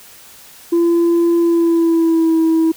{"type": "tone with pitch glide", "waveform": "sine", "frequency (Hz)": [339.9, 324.2], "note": ["F4", "E4"], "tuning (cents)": [-47, -29], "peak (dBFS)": -8, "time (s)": [0.72, 2.72], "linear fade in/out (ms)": 10, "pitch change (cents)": -82, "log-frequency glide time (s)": [1.38, 2.38], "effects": ["tanh soft clip ceiling -9 dBFS", "white hiss -41 dBFS RMS until 2.76 s"]}